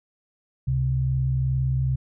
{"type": "tone pair together", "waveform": "sine", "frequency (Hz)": [68, 130.42], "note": ["C#2", "C3"], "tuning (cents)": [-33, -5], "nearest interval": "major seventh", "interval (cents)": 1128, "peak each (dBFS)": [-27, -21], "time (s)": [0.67, 1.96], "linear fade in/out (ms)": 10, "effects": []}